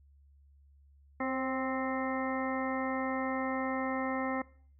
harmonic tone with a mistuned harmonic, 261.6 Hz, C4, in tune, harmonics 1 / 2 / 3 / 4 / 5 / 7 / 8, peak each -34 / -37 / -39 / -40 / -41 / -42 / -43 dBFS, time 1.2-4.42 s, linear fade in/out 5 ms, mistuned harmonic 2, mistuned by +24 cents, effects noise-tail reverb RT60 0.5 s tail -21 dB re dry + added 70 Hz sine -58 dBFS peak until 4.79 s

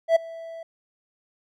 triangle tone with ADSR envelope, 659.3 Hz, E5, in tune, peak -10 dBFS, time 0.08-0.63 s, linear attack 77 ms, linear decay 11 ms, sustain -23 dB, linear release 4 ms, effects none

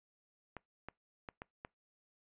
clicks, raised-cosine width 0.5 ms, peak -29 dBFS, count 5, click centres 0.567 / 0.886 / 1.288 / 1.419 / 1.649 s, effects noise-tail reverb RT60 0.2 s tail -25 dB re dry + resampled to 8000 Hz

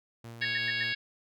sawtooth tone with tremolo, 116 Hz, A#2, 8 cents flat, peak -38 dBFS, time 0.24-0.93 s, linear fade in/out 5 ms, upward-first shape sine, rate 5.4 Hz, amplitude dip 25%
harmonic tone, 554.4 Hz, C#5, in tune, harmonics 3 / 4 / 5 / 6 / 7 / 8 / 9, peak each -33 / -35 / -37 / -39 / -40 / -41 / -42 dBFS, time 0.41-0.95 s, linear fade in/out 10 ms
sine tone bursts, 1807 Hz, A6, 46 cents sharp, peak -30 dBFS, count 4, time 0.42-0.834 s, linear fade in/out 5 ms, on 30 ms, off 98 ms
effects none

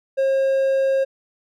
triangle tone, 538 Hz, C5, 48 cents sharp, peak -14 dBFS, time 0.17-1.05 s, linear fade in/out 20 ms, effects none

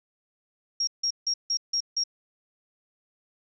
sine tone bursts, 5588 Hz, F8, in tune, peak -23 dBFS, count 6, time 0.8-2.038 s, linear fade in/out 5 ms, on 73 ms, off 160 ms, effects none

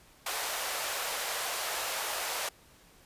pink high-pass noise, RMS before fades -34 dBFS, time 0.26-2.49 s, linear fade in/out 5 ms, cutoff 550 Hz, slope 24 dB/octave, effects pink hiss -59 dBFS RMS until 3.05 s + resampled to 32000 Hz

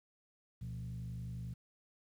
sine tone with frequency modulation, 120 Hz, B2, 49 cents flat, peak -39 dBFS, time 0.61-1.54 s, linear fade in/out 10 ms, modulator 51.2 Hz, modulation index 0.94, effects tanh soft clip ceiling -36 dBFS + 11-bit

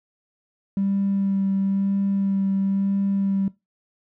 triangle tone with vibrato, 196 Hz, G3, in tune, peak -16 dBFS, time 0.77-3.48 s, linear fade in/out 2 ms, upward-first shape sine, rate 1 Hz, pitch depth 14 cents each way, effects noise-tail reverb RT60 0.2 s tail -22 dB re dry + tanh soft clip ceiling -16 dBFS

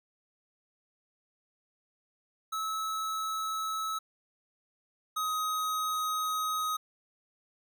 square tone pair in turn, 1298 / 1260.3 Hz, E6 / D#6, -27 / +22 cents, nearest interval minor second, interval 51 cents, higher first, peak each -32 / -30 dBFS, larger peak second, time 2.52-3.99 / 5.16-6.77 s, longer second, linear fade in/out 10 ms, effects none

